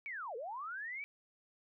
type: linear two-way sweep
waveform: sine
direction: down then up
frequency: 2333 to 428 to 2333 Hz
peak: -40 dBFS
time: 0.06-1.04 s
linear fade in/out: 0 ms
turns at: 0.36 s
effects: none